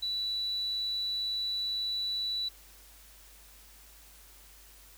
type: tone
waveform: sine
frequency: 3951 Hz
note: B7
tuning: in tune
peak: -30 dBFS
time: 0.02-2.49 s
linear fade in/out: 10 ms
effects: added 50 Hz sine -57 dBFS peak until 4.97 s + white hiss -56 dBFS RMS until 4.97 s